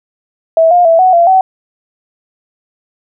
sine tone with pitch steps, 652 / 708 / 660 / 743 / 684 / 757 Hz, E5 / F5 / E5 / F#5 / F5 / F#5, -19 / +23 / +2 / +7 / -36 / +39 cents, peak -4 dBFS, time 0.57-1.41 s, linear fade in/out 2 ms, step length 140 ms, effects none

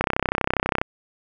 click train, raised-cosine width 0.5 ms, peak -4 dBFS, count 27, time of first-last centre 0.01-0.815 s, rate 32.3 Hz, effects none

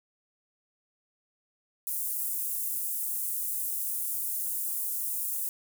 pink high-pass noise, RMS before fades -32 dBFS, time 1.87-5.49 s, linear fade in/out 0 ms, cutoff 10000 Hz, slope 24 dB/octave, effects none

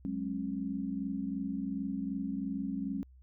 sine chord, F# suspended second, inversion none, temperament equal with one note detuned, 185 / 207.7 / 271.5 Hz, F#3 / G#3 / C#4, 0 / 0 / -36 cents, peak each -39 / -37 / -36 dBFS, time 0.05-3.03 s, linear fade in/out 0 ms, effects added 64 Hz sine -54 dBFS peak until 3.22 s

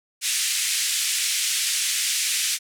white band-pass noise, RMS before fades -24 dBFS, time 0.21-2.59 s, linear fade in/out 50 ms, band 2000 to 9800 Hz, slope 24 dB/octave, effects none

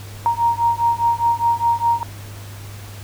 sine beating tone pair, 932.3 / 937.2 Hz, A#5 / A#5, 0 / +9 cents, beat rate 4.9 Hz, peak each -18 dBFS, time 0.26-2.03 s, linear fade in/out 0 ms, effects added 101 Hz sine -33 dBFS peak until 3.03 s + pink hiss -40 dBFS RMS until 3.03 s

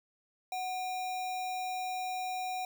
sine tone with sample-and-hold, 740 Hz, F#5, in tune, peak -33 dBFS, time 0.52-2.65 s, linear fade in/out 2 ms, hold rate 3150 Hz, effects none

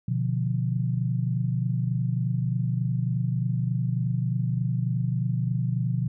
sine chord, B diminished, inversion none, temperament equal, 123.47 / 146.83 / 174.61 Hz, B2 / D3 / F3, 0 / 0 / 0 cents, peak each -25 / -30 / -29 dBFS, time 0.08-6.08 s, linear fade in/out 5 ms, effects none

